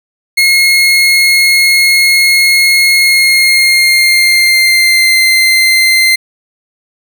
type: tone with pitch glide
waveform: 30% pulse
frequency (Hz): 2158 to 2080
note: C#7 to C7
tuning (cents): -47 to -11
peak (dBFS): -3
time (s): 0.37-6.16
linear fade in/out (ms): 10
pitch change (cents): -64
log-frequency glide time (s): 2.96-5.15
effects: none